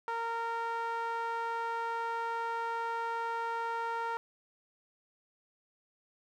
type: tone with band-pass filter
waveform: sawtooth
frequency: 461.2 Hz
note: A#4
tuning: 19 cents flat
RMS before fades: -35 dBFS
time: 0.08-4.17 s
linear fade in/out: 0 ms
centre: 1100 Hz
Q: 3.2
effects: none